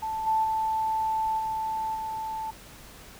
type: tone with level steps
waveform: sine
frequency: 880 Hz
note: A5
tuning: in tune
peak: -28 / -21 / -24 / -27 / -30 dBFS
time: 0.02-2.51 s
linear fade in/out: 10 ms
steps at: 0.26 / 0.43 / 1.38 / 1.94 s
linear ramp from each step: 20 ms
effects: added 50 Hz sine -56 dBFS peak until 3.19 s + pink hiss -48 dBFS RMS until 3.19 s